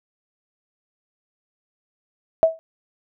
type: tone with exponential decay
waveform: sine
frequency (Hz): 649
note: E5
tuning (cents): -27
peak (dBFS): -7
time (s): 2.43-2.59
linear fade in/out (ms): 0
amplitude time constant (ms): 34
effects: none